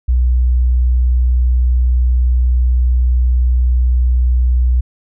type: tone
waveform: sine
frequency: 61.74 Hz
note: B1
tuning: in tune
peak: -9 dBFS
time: 0.08-4.81 s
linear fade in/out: 10 ms
effects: none